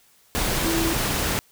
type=tone in noise; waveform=sine; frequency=329.6 Hz; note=E4; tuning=in tune; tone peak=-23 dBFS; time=0.65-0.93 s; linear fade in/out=0 ms; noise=pink; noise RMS=-24 dBFS; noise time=0.35-1.39 s; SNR=-2 dB; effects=white hiss -58 dBFS RMS until 1.51 s